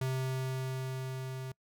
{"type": "tone with level ramp", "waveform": "square", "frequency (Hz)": 130.81, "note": "C3", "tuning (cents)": 0, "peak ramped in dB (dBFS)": [-31, -39], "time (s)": [0.01, 1.52], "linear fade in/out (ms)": 5, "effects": ["noise-tail reverb RT60 0.1 s tail -25 dB re dry"]}